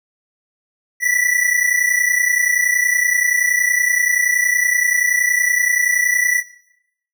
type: tone pair together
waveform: square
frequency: 1949 / 1979.6 Hz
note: B6 / B6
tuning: -23 / +4 cents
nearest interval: unison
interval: 27 cents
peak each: -18 dBFS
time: 1-6.43 s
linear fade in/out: 50 ms
effects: noise-tail reverb RT60 0.8 s tail -19 dB re dry